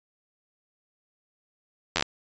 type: slowing click train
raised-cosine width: 0.2 ms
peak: -6 dBFS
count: 6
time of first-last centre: 1.96-2.025 s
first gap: 11 ms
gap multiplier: 1.08
effects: resampled to 16000 Hz